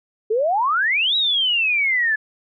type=exponential two-way sweep; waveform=sine; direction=up then down; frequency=415.3 to 3905 to 1698 Hz; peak=-16 dBFS; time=0.3-2.16 s; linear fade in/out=10 ms; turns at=1.16 s; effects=none